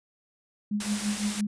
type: tone with tremolo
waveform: sine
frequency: 207.7 Hz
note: G#3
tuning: in tune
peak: -23 dBFS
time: 0.71-1.47 s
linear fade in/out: 5 ms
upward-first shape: triangle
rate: 5.9 Hz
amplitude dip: 95%
type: noise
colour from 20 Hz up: white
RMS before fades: -33 dBFS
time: 0.8-1.41 s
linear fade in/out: 5 ms
effects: resampled to 22050 Hz